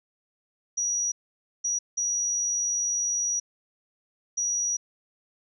sine tone bursts at uneven times, 5800 Hz, F#8, 35 cents flat, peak -24 dBFS, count 4, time 0.77-1.12 / 1.64-1.79 / 1.97-3.4 / 4.37-4.77 s, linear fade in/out 10 ms, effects none

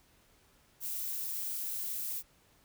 violet noise, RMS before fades -37 dBFS, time 0.8-2.23 s, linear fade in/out 50 ms, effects pink hiss -66 dBFS RMS until 2.64 s

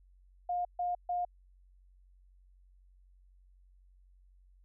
sine tone bursts, 710 Hz, F5, 28 cents sharp, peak -30 dBFS, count 3, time 0.49-1.25 s, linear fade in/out 5 ms, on 160 ms, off 140 ms, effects added 46 Hz sine -59 dBFS peak until 4.64 s

